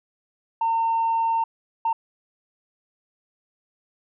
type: tone bursts at uneven times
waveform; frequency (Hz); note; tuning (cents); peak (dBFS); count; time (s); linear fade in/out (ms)
sine; 910; A#5; -42; -18; 2; 0.61-1.44 / 1.85-1.93; 5
effects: tanh soft clip ceiling -16 dBFS